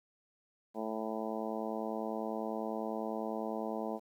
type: harmonic tone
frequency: 110 Hz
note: A2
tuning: in tune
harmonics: 2 / 3 / 4 / 5 / 6 / 7 / 8 / 9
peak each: -40 / -43 / -42 / -43 / -42 / -44 / -47 / -48 dBFS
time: 0.74-4 s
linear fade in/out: 50 ms
effects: 11-bit